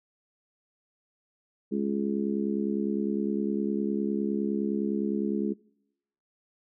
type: harmonic tone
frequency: 69.8 Hz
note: C#2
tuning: 13 cents sharp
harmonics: 3 / 4 / 5 / 6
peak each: -28 / -33 / -32 / -34 dBFS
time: 1.71-5.54 s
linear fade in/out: 20 ms
effects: noise-tail reverb RT60 0.8 s tail -24 dB re dry